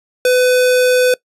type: tone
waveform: square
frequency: 502 Hz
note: B4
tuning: 28 cents sharp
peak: -10 dBFS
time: 0.25-1.14 s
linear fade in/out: 2 ms
effects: noise-tail reverb RT60 0.1 s tail -22 dB re dry + resampled to 32000 Hz